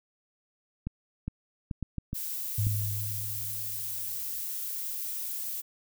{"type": "clicks", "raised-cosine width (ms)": 5, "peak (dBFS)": -20, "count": 7, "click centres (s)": [0.87, 1.28, 1.712, 1.827, 1.983, 2.131, 2.669]}
{"type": "noise", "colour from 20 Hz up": "violet", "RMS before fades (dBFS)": -35, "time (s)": [2.14, 5.62], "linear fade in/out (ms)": 20}
{"type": "tone with exponential decay", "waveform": "sine", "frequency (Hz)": 104.1, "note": "G#2", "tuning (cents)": 5, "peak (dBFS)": -24, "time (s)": [2.58, 4.42], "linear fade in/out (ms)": 5, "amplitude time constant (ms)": 400}
{"effects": []}